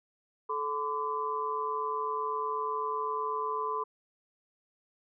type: tone cluster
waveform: sine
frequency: 434.5 / 1016 / 1164 Hz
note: A4 / B5 / D6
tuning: -22 / +49 / -16 cents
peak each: -36 / -32 / -36 dBFS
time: 0.49-3.84 s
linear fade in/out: 10 ms
effects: none